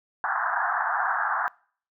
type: band-pass noise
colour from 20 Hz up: white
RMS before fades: -26 dBFS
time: 0.24-1.48 s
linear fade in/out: 0 ms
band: 700 to 1700 Hz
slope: 96 dB/octave
effects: noise-tail reverb RT60 0.5 s tail -25 dB re dry